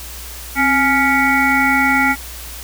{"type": "harmonic tone with a mistuned harmonic", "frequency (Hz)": 279.1, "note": "C#4", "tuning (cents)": 12, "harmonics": [1, 3, 5, 7, 8], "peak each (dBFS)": [-18, -18, -18, -18, -18], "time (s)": [0.55, 2.16], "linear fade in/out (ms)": 50, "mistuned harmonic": 1, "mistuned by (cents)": -93, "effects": ["added 60 Hz sine -33 dBFS peak until 2.63 s", "white hiss -33 dBFS RMS until 2.63 s"]}